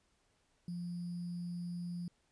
sine tone with sample-and-hold, 174.61 Hz, F3, in tune, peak -38 dBFS, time 0.68-2.08 s, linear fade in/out 2 ms, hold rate 4900 Hz, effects pink hiss -75 dBFS RMS until 2.31 s + resampled to 22050 Hz

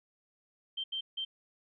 sine tone bursts at uneven times, 3136 Hz, G7, in tune, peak -33 dBFS, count 3, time 0.77-0.84 / 0.92-1.01 / 1.17-1.25 s, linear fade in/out 10 ms, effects none

